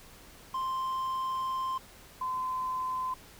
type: tone pair in turn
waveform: triangle / sine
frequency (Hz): 1046.5 / 1026.7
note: C6 / C6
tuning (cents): 0 / -33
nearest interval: unison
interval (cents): 33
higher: first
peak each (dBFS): -28 / -30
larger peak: first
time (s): 0.54-1.78 / 2.21-3.14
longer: first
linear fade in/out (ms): 5
effects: pink hiss -53 dBFS RMS until 3.39 s